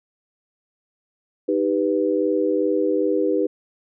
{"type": "chord", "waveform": "sine", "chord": "Eb augmented", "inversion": "none", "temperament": "equal with one note detuned", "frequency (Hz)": [311.1, 393.6, 493.9], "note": ["Eb4", "G4", "B4"], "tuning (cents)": [0, 7, 0], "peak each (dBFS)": -22, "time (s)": [1.48, 3.47], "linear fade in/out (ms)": 10, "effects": []}